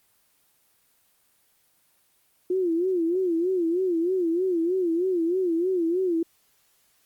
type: tone with vibrato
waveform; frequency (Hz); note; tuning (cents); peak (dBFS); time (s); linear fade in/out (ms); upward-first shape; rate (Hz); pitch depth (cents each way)
sine; 351.9; F4; +13; -21; 2.5-6.23; 5; sine; 3.2; 130
effects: white hiss -65 dBFS RMS until 7.05 s + Opus 24 kbps